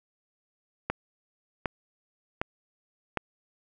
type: click train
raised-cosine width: 0.5 ms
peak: -12 dBFS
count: 4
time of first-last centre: 0.9-3.173 s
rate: 1.32 Hz
effects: none